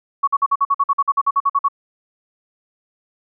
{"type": "tone bursts", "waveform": "sine", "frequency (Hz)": 1117, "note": "C#6", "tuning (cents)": 13, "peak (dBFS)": -12, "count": 16, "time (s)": [0.23, 1.685], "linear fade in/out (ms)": 10, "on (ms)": 45, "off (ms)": 49, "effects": []}